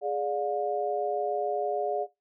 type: chord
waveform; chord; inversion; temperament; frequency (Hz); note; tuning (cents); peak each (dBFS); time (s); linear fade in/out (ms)
sine; D diminished; second; equal with one note detuned; 415.3 / 587.3 / 714; Ab4 / D5 / F5; 0 / 0 / +38; -31; 0.01-2.07; 50
effects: noise-tail reverb RT60 0.2 s tail -19 dB re dry